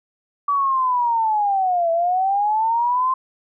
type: linear two-way sweep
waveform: sine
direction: down then up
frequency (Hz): 1151 to 659.3 to 1051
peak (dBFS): -16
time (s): 0.48-3.14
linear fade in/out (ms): 5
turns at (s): 1.91
effects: none